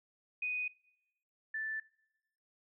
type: tone pair in turn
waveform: sine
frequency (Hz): 2489 / 1760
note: D#7 / A6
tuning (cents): 0 / 0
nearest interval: tritone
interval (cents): 600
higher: first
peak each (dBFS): -33 / -35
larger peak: first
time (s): 0.42-0.68 / 1.54-1.8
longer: neither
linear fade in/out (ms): 5
effects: noise-tail reverb RT60 0.9 s tail -22 dB re dry